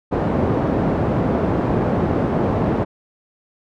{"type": "band-pass noise", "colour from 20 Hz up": "pink", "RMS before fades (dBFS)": -19, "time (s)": [0.11, 2.85], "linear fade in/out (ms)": 20, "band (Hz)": [100, 700], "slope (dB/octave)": 12, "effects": []}